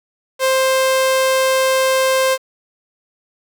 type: tone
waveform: sawtooth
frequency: 525 Hz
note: C5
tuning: 6 cents sharp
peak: -9 dBFS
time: 0.39-2.38 s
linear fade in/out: 50 ms
effects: 7-bit